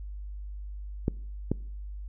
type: clicks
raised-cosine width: 3 ms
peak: -12 dBFS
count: 2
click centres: 1.081 / 1.516 s
effects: noise-tail reverb RT60 0.6 s tail -24 dB re dry + added 50 Hz sine -36 dBFS peak until 2.08 s